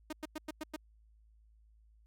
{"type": "tone bursts", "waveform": "sawtooth", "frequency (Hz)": 309.2, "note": "D#4", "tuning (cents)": -11, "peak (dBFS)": -34, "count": 6, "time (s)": [0.1, 0.763], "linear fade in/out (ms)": 5, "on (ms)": 28, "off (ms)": 99, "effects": ["added 54 Hz sine -61 dBFS peak until 2.06 s", "AAC 64 kbps"]}